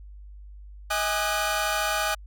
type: tone cluster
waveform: sawtooth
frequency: 636 / 822 / 1217 / 1490 Hz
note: D#5 / G#5 / D#6 / F#6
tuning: +38 / -18 / -39 / +12 cents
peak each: -26 dBFS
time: 0.9-2.15 s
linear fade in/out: 10 ms
effects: added 50 Hz sine -41 dBFS peak until 2.26 s